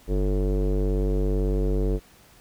square tone with low-pass filter, 49 Hz, G1, in tune, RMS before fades -23 dBFS, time 0.07-2 s, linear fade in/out 50 ms, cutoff 430 Hz, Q 3.6, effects pink hiss -54 dBFS RMS until 2.4 s

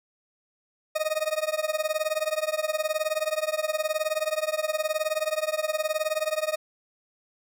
40% pulse tone with tremolo, 621 Hz, D#5, 3 cents flat, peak -20 dBFS, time 0.95-6.56 s, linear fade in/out 10 ms, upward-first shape triangle, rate 19 Hz, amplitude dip 100%, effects none

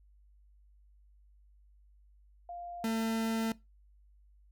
sine / 40% pulse tone pair in turn, 698.5 / 224.4 Hz, F5 / A3, 0 / +34 cents, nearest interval octave + minor sixth, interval 1966 cents, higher first, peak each -40 / -29 dBFS, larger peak second, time 2.49-2.84 / 2.84-3.52 s, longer second, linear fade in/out 2 ms, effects noise-tail reverb RT60 0.2 s tail -20 dB re dry + added 50 Hz sine -59 dBFS peak until 4.51 s

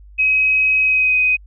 sine tone with pitch glide, 2540 to 2508 Hz, D#7 to D#7, +35 to +13 cents, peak -12 dBFS, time 0.18-1.37 s, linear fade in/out 20 ms, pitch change -22 cents, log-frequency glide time 0.82-1.17 s, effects added 50 Hz sine -39 dBFS peak until 1.46 s

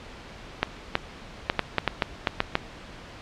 clicks, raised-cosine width 0.3 ms, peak -4 dBFS, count 10, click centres 0.63 / 0.954 / 1.499 / 1.593 / 1.783 / 1.877 / 2.022 / 2.272 / 2.404 / 2.554 s, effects pink hiss -43 dBFS RMS until 3.21 s + low-pass 4000 Hz 12 dB/octave

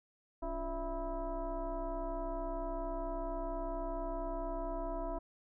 sine tone with frequency modulation, 349.2 Hz, F4, in tune, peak -35 dBFS, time 0.42-5.19 s, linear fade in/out 10 ms, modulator 317 Hz, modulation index 1.9, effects none

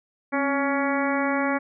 harmonic tone with a mistuned harmonic, 280.2 Hz, C#4, 19 cents sharp, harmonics 1 / 2 / 3 / 4 / 5 / 6 / 7 / 8, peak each -25 / -28 / -30 / -31 / -32 / -33 / -33 / -34 dBFS, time 0.32-1.59 s, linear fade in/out 20 ms, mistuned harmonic 1, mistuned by -55 cents, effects none

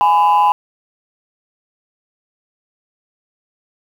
sine tone pair together, 830.4 / 1004 Hz, G#5 / B5, 0 / +28 cents, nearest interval minor third, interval 328 cents, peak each -10 dBFS, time 0.01-0.52 s, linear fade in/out 0 ms, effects tanh soft clip ceiling -6 dBFS + 7-bit

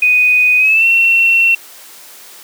sine tone with pitch glide, 2489 to 2714 Hz, D#7 to E7, 0 to +50 cents, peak -7 dBFS, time 0.02-1.55 s, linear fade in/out 5 ms, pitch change +150 cents, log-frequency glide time 0.58-0.86 s, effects white hiss -37 dBFS RMS until 2.43 s + high-pass 300 Hz 12 dB/octave

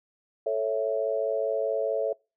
sine chord, A major, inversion none, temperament equal, 440 / 554.4 / 659.3 Hz, A4 / C#5 / E5, 0 / 0 / 0 cents, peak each -29 / -28 / -29 dBFS, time 0.46-2.13 s, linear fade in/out 5 ms, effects noise-tail reverb RT60 0.3 s tail -26 dB re dry

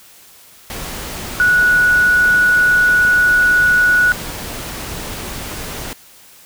sine tone in noise, 1467 Hz, F#6, 15 cents flat, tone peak -9 dBFS, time 1.4-4.12 s, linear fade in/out 0 ms, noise pink, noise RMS -27 dBFS, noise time 0.7-5.93 s, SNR +15 dB, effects white hiss -44 dBFS RMS until 6.45 s

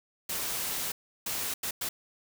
white noise bursts at uneven times, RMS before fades -33 dBFS, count 4, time 0.29-0.92 / 1.26-1.54 / 1.63-1.71 / 1.81-1.89 s, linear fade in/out 5 ms, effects none

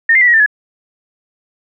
sine tone with pitch steps, 1829 / 2098 / 1967 / 1900 / 1787 / 1698 Hz, A#6 / C7 / B6 / A#6 / A6 / G#6, -33 / +4 / -7 / +33 / +26 / +38 cents, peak -6 dBFS, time 0.09-0.462 s, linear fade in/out 5 ms, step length 62 ms, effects none

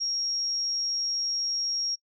sine tone, 5588 Hz, F8, in tune, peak -26 dBFS, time 0-1.96 s, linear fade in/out 20 ms, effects noise-tail reverb RT60 0.1 s tail -26 dB re dry

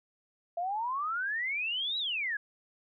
sine exponential two-way sweep, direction up then down, 668 to 3951 to 1622 Hz, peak -30 dBFS, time 0.57-2.37 s, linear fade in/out 5 ms, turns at 1.98 s, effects none

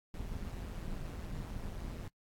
brown noise with amplitude modulation, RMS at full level -38 dBFS, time 0.14-2.08 s, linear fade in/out 2 ms, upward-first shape sine, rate 169 Hz, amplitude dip 70%, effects noise-tail reverb RT60 0.1 s tail -24 dB re dry + AAC 64 kbps

